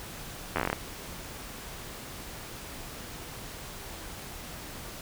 slowing click train, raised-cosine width 0.5 ms, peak -12 dBFS, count 10, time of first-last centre 0.56-0.73 s, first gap 11 ms, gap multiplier 1.13, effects pink hiss -42 dBFS RMS until 5.01 s

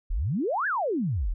sine exponential two-way sweep, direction up then down, 32.7 to 1760 to 32.7 Hz, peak -24 dBFS, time 0.1-1.34 s, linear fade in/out 10 ms, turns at 0.67 s, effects none

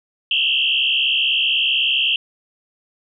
sine tone with frequency modulation, 2960 Hz, F#7, in tune, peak -15 dBFS, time 0.31-2.16 s, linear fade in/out 2 ms, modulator 68.1 Hz, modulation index 4.3, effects none

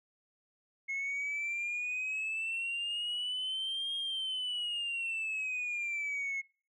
sine exponential two-way sweep, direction up then down, 2168 to 3248 to 2168 Hz, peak -31 dBFS, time 0.88-6.42 s, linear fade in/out 20 ms, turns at 3.95 s, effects noise-tail reverb RT60 0.4 s tail -26 dB re dry + tanh soft clip ceiling -31 dBFS

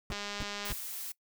brown noise bursts, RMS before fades -36 dBFS, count 3, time 0.1-0.73 s, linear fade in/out 2 ms, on 30 ms, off 270 ms
click train, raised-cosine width 0.2 ms, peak -21 dBFS, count 123, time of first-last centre 0.12-0.718 s, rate 204 Hz
blue noise, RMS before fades -40 dBFS, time 0.65-1.12 s, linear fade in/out 5 ms
effects noise-tail reverb RT60 0.1 s tail -21 dB re dry

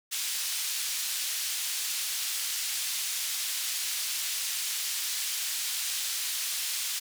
pink band-pass noise, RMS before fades -32 dBFS, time 0.11-7 s, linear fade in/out 20 ms, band 3400 to 15000 Hz, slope 12 dB/octave, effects none

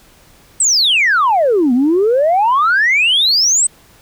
sine exponential two-way sweep, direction down then up, 8360 to 235.9 to 8360 Hz, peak -8 dBFS, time 0.6-3.67 s, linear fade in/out 5 ms, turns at 1.73 s, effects tanh soft clip ceiling -6 dBFS + pink hiss -47 dBFS RMS until 4.01 s

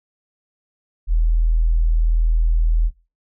sine tone, 40.66 Hz, E1, 23 cents flat, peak -13 dBFS, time 1.07-2.91 s, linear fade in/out 50 ms, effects noise-tail reverb RT60 0.3 s tail -20 dB re dry

